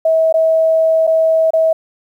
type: tone with dropouts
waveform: sine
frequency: 645 Hz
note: E5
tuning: 38 cents flat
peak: -9 dBFS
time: 0.05-1.73 s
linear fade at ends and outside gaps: 5 ms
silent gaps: 0.326-0.34 / 1.069-1.074 / 1.506-1.534 s
effects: 8-bit